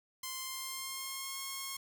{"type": "tone with pitch glide", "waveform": "5% pulse", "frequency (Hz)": [1045, 1081.9], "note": ["C6", "C#6"], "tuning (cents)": [-2, -42], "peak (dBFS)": -27, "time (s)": [0.23, 1.77], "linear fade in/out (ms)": 5, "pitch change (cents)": 60, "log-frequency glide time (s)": [0.36, 1.38], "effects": ["9-bit"]}